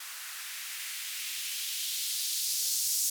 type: noise with band-pass filter sweep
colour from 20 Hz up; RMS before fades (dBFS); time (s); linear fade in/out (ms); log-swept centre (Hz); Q
violet; -34; 0-3.1; 5; 1300 to 6200; 1.5
effects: none